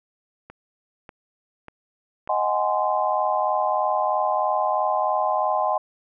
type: click train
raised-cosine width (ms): 0.5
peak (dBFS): -25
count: 4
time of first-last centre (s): 0.5-2.275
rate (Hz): 1.69
type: chord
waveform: sine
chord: Ab dominant seventh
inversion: second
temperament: just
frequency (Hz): 623 / 747.5 / 830.6 / 1038.3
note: Eb5 / Gb5 / Ab5 / C6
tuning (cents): +2 / +17 / 0 / -14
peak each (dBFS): -25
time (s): 2.29-5.78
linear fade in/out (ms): 5
effects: none